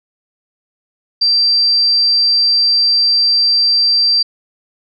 sine tone, 4700 Hz, D8, 1 cent sharp, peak -9 dBFS, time 1.21-4.23 s, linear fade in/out 10 ms, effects none

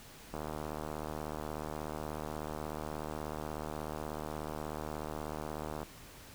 click train, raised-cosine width 1 ms, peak -25 dBFS, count 421, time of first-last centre 0.34-5.83 s, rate 76.5 Hz, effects pink hiss -53 dBFS RMS until 6.34 s

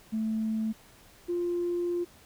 sine tone pair in turn, 220 / 349.2 Hz, A3 / F4, 0 / 0 cents, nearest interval minor sixth, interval 800 cents, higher second, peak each -26 dBFS, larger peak neither, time 0.12-0.73 / 1.28-2.05 s, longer second, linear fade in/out 20 ms, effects tanh soft clip ceiling -22 dBFS + pink hiss -56 dBFS RMS until 2.25 s

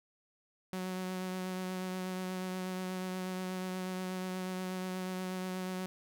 sawtooth tone with vibrato, 185 Hz, F#3, in tune, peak -32 dBFS, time 0.73-5.86 s, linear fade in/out 0 ms, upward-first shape triangle, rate 8.3 Hz, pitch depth 17 cents each way, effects none

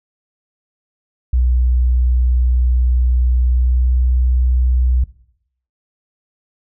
sine tone with pitch glide, 61.74 to 62.46 Hz, B1 to B1, 0 to +20 cents, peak -11 dBFS, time 1.33-5.04 s, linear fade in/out 5 ms, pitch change +20 cents, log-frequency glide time 3.47-3.91 s, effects noise-tail reverb RT60 0.7 s tail -18 dB re dry

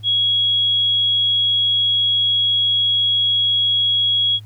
sine tone, 3322 Hz, G#7, in tune, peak -14 dBFS, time 0.03-4.4 s, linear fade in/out 50 ms, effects added 106 Hz sine -35 dBFS peak until 4.45 s + pink hiss -56 dBFS RMS until 4.45 s

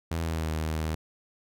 sawtooth tone with pitch glide, 82.41 to 78.82 Hz, E2 to D#2, 0 to +23 cents, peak -24 dBFS, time 0.11-0.95 s, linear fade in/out 5 ms, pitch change -77 cents, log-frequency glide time 0.21-0.5 s, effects none

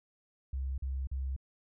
sine tone bursts, 66.5 Hz, C2, 29 cents sharp, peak -32 dBFS, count 3, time 0.53-1.364 s, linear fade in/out 5 ms, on 250 ms, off 42 ms, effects none

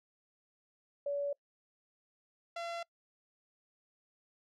sine / sawtooth tone pair in turn, 570 / 680.6 Hz, C#5 / F5, +48 / -45 cents, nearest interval minor third, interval 307 cents, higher second, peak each -32 / -34 dBFS, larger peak first, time 1.06-1.33 / 2.56-2.83 s, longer neither, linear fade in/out 5 ms, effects noise-tail reverb RT60 0.1 s tail -24 dB re dry + low-pass 5000 Hz 12 dB/octave

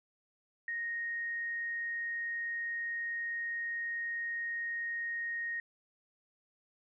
sine tone, 1864.7 Hz, A#6, in tune, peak -34 dBFS, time 0.68-5.6 s, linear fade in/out 2 ms, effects none

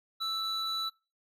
triangle tone pair together, 1318.5 / 3951 Hz, E6 / B7, 0 / 0 cents, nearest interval octave + perfect fifth, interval 1900 cents, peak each -33 / -29 dBFS, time 0.2-0.9 s, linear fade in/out 20 ms, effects noise-tail reverb RT60 0.3 s tail -25 dB re dry + tanh soft clip ceiling -26 dBFS

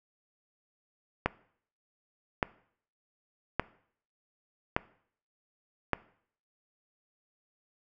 click train, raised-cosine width 0.5 ms, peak -10 dBFS, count 5, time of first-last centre 1.26-5.933 s, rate 0.856 Hz, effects noise-tail reverb RT60 0.6 s tail -20 dB re dry

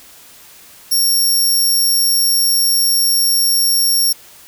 15% pulse tone, 5520 Hz, F8, 21 cents flat, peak -6 dBFS, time 0.91-4.13 s, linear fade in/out 10 ms, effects white hiss -42 dBFS RMS until 4.47 s

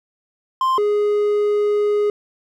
triangle tone pair in turn, 1046.5 / 415.3 Hz, C6 / G#4, 0 / 0 cents, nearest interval octave + major third, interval 1600 cents, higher first, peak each -13 dBFS, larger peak neither, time 0.61-0.78 / 0.78-2.1 s, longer second, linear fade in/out 2 ms, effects none

